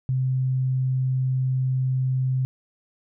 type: tone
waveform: sine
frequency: 130 Hz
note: C3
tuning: 11 cents flat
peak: -20 dBFS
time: 0.09-2.45 s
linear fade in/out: 0 ms
effects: none